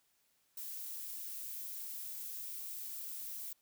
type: noise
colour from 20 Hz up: violet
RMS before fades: -44 dBFS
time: 0.57-3.53 s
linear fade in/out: 5 ms
effects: white hiss -75 dBFS RMS until 3.61 s